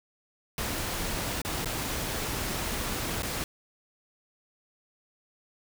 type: noise with dropouts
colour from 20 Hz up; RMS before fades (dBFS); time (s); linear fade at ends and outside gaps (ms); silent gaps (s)
pink; -32; 0.58-3.44; 1; 1.417-1.449 / 1.646-1.657 / 3.222-3.231
effects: none